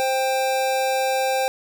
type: tone pair together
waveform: square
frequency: 525 / 790 Hz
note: C5 / G5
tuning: +6 / +13 cents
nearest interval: perfect fifth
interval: 707 cents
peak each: -23 dBFS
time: 0-1.48 s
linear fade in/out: 0 ms
effects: none